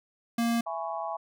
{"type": "tone", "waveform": "square", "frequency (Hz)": 233.1, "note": "A#3", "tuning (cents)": 0, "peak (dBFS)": -25, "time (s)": [0.38, 0.61], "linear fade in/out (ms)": 5}
{"type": "chord", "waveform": "sine", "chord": "C# minor seventh", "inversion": "first", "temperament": "just", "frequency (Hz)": [665.2, 831.5, 997.9, 1108.7], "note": ["E5", "G#5", "B5", "C#6"], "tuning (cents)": [16, 2, 18, 0], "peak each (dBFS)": [-35, -35, -39, -38], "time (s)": [0.66, 1.17], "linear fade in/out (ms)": 10}
{"effects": []}